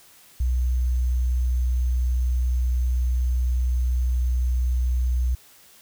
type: tone with sample-and-hold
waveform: sine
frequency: 62.1 Hz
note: B1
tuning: 10 cents sharp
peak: -19 dBFS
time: 0.4-5.35 s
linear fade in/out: 5 ms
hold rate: 6300 Hz
effects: white hiss -52 dBFS RMS until 5.81 s